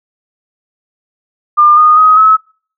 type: tone with pitch steps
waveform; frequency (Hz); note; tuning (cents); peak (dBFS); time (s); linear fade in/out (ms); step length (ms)
sine; 1200 / 1229.5 / 1259.7 / 1290.6; D6 / D#6 / D#6 / E6; +37 / -21 / +21 / -37; -3; 1.57-2.37; 20; 200
effects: noise-tail reverb RT60 0.5 s tail -26 dB re dry